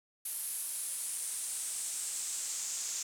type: noise with band-pass filter sweep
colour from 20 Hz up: pink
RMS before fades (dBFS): -38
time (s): 0.25-3.03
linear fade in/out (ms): 5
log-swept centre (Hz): 11000 to 6900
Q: 3.6
effects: none